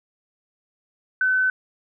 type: tone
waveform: sine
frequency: 1516 Hz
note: F#6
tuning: 42 cents sharp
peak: -17 dBFS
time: 1.21-1.5 s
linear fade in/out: 2 ms
effects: none